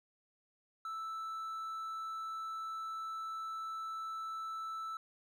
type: tone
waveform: triangle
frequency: 1318.5 Hz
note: E6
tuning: in tune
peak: -37 dBFS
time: 0.85-4.97 s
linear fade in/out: 2 ms
effects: none